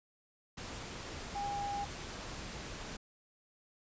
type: tone in noise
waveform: sine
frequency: 809 Hz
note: G#5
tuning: 46 cents flat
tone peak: -35 dBFS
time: 1.35-1.85 s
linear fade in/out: 10 ms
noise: pink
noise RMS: -44 dBFS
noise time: 0.57-2.97 s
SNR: +6 dB
effects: resampled to 16000 Hz